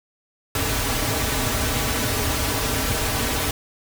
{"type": "noise with comb filter", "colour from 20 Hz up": "pink", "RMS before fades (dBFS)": -23, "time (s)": [0.55, 3.51], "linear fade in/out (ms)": 2, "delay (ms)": 5.6, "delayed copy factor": -0.7, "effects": []}